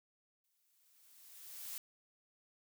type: noise with exponential growth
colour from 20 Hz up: blue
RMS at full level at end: -43 dBFS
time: 0.44-1.78 s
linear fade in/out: 2 ms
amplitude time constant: 290 ms
effects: none

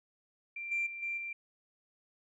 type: tone with level steps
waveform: sine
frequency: 2363 Hz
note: D7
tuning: 10 cents sharp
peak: -38 / -29 / -40 / -33 / -37 dBFS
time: 0.56-1.33 s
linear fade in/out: 5 ms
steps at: 0.71 / 0.86 / 1.02 / 1.17 s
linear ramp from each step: 10 ms
effects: tanh soft clip ceiling -25 dBFS

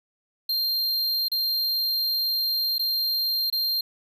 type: tone with dropouts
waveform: square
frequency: 4186 Hz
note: C8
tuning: in tune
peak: -23 dBFS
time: 0.49-3.81 s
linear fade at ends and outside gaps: 5 ms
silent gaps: 1.284-1.316 / 2.783-2.793 / 3.501-3.525 s
effects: none

